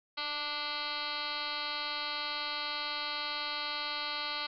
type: tone with frequency modulation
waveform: sine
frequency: 2637 Hz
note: E7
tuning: in tune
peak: -33 dBFS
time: 0.17-4.47 s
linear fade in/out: 10 ms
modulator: 292 Hz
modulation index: 6.4
effects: none